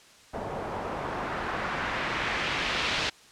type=noise with low-pass filter sweep; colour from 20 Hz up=white; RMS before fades=-31 dBFS; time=0.33-3.1 s; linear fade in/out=10 ms; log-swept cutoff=680 to 3600 Hz; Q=1.2; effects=white hiss -54 dBFS RMS until 3.31 s + low-pass 7000 Hz 12 dB/octave